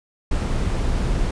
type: noise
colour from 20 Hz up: brown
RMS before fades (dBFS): -21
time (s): 0.31-1.31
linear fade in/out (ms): 5
effects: resampled to 22050 Hz